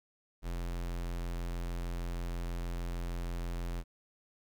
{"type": "tone", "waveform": "square", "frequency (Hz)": 43.18, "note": "F1", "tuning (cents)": -19, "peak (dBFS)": -35, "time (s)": [0.42, 3.84], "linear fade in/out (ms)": 50, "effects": ["11-bit"]}